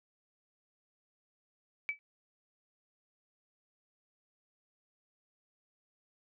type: tone with exponential decay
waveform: sine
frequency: 2300 Hz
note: D7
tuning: 37 cents flat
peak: -27 dBFS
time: 1.89-1.99 s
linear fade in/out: 0 ms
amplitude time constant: 21 ms
effects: none